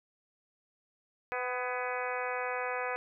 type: harmonic tone with a mistuned harmonic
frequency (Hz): 250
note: B3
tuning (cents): +21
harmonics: 2 / 3 / 4 / 5 / 6 / 7 / 8 / 9 / 10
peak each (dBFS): -37 / -39 / -40 / -41 / -42 / -42 / -43 / -44 / -44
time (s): 1.32-2.96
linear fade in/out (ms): 0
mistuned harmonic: 7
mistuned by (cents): -52
effects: none